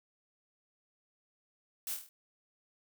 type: noise with echo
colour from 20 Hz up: blue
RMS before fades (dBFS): -38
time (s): 1.87-1.94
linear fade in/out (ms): 2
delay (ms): 25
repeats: 6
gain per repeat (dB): -4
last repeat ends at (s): 2.09
effects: none